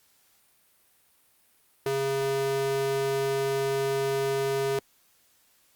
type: tone with high-pass filter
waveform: square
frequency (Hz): 136.5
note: C#3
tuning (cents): -26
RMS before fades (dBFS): -27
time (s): 1.86-4.79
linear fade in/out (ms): 2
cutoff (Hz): 310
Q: 5.5
effects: white hiss -64 dBFS RMS until 5.75 s + Opus 48 kbps